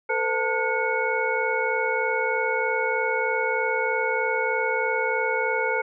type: tone cluster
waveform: sine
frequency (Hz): 445.8 / 509 / 894 / 1442 / 2209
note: A4 / C5 / A5 / F#6 / C#7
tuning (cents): +23 / -48 / +27 / -45 / -7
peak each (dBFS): -28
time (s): 0.09-5.82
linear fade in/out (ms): 10
effects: none